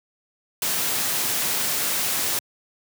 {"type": "noise", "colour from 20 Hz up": "white", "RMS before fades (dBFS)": -24, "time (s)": [0.62, 2.39], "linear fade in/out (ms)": 2, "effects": ["high-pass 100 Hz 12 dB/octave"]}